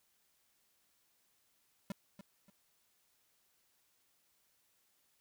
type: tone with echo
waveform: square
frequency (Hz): 196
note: G3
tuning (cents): 0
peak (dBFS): -38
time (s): 1.9-1.92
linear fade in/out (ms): 2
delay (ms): 290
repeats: 2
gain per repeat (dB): -11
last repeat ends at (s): 2.5
effects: white hiss -75 dBFS RMS until 5.2 s